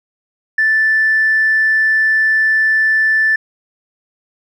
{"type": "tone with tanh clipping", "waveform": "triangle", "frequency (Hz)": 1760, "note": "A6", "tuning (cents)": 0, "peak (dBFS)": -10, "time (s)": [0.58, 3.36], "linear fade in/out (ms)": 5, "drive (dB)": 4, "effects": []}